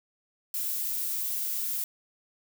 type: noise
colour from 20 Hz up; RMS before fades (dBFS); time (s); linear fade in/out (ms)
violet; -31; 0.54-1.84; 2
effects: none